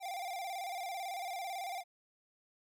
square tone with vibrato, 740 Hz, F#5, in tune, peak -39 dBFS, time 0-1.84 s, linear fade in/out 50 ms, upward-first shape square, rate 18 Hz, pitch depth 90 cents each way, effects none

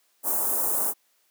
white band-stop noise, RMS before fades -25 dBFS, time 0.23-0.94 s, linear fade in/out 50 ms, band 1100 to 8800 Hz, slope 24 dB/octave, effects white hiss -67 dBFS RMS until 1.3 s + high-pass 300 Hz 12 dB/octave

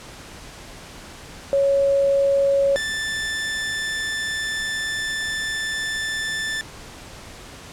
sine / sawtooth tone pair in turn, 554.4 / 1764.4 Hz, C#5 / A6, 0 / +4 cents, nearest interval octave + minor sixth, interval 2004 cents, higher second, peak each -15 / -20 dBFS, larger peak first, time 1.53-2.76 / 2.76-6.61 s, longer second, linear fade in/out 0 ms, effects pink hiss -40 dBFS RMS until 7.72 s + low-pass 9000 Hz 12 dB/octave

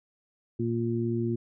harmonic tone, 116.54 Hz, A#2, in tune, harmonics 1 / 2 / 3, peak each -30 / -30 / -30 dBFS, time 0.59-1.36 s, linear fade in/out 10 ms, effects none

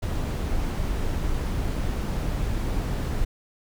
brown noise, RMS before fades -26 dBFS, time 0.02-3.25 s, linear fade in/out 10 ms, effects none

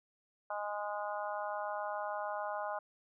harmonic tone, 206.8 Hz, G#3, 7 cents flat, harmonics 3 / 4 / 5 / 6 / 7, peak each -40 / -40 / -43 / -45 / -46 dBFS, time 0.5-2.79 s, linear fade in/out 5 ms, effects none

